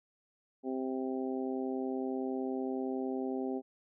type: harmonic tone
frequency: 130.81 Hz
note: C3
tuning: in tune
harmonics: 2 / 3 / 4 / 5 / 6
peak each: -35 / -37 / -44 / -46 / -45 dBFS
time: 0.63-3.62 s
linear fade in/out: 50 ms
effects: none